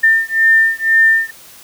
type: beating tone pair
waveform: sine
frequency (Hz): 1800 / 1802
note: A6 / A6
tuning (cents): +39 / +41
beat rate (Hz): 2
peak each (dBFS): -12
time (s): 0.03-1.31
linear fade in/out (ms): 10
effects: white hiss -40 dBFS RMS until 1.63 s